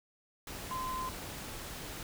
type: tone in noise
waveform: sine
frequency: 1032 Hz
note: C6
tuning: 24 cents flat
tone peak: -35 dBFS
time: 0.71-1.09 s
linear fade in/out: 2 ms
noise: pink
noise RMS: -43 dBFS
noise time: 0.47-2.03 s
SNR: +5 dB
effects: none